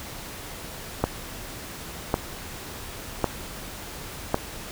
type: click train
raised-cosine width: 1 ms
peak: -6 dBFS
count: 4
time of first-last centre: 1.04-4.344 s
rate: 0.908 Hz
effects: pink hiss -38 dBFS RMS until 4.71 s